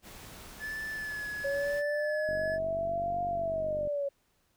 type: noise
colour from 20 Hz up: pink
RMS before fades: -48 dBFS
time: 0.02-1.83 s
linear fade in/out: 50 ms
type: tone with vibrato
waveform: triangle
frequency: 1723 Hz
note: A6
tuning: 37 cents flat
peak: -33 dBFS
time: 0.59-2.59 s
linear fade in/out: 50 ms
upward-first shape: sine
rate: 1 Hz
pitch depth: 31 cents each way
type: exponential two-way sweep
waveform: sine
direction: up then down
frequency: 554.4 to 704 to 554.4 Hz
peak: -29 dBFS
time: 1.44-4.09 s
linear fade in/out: 10 ms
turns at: 3.25 s
type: click train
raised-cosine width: 3 ms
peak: -31 dBFS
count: 77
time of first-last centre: 2.29-3.873 s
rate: 48 Hz
effects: pink hiss -72 dBFS RMS until 4.56 s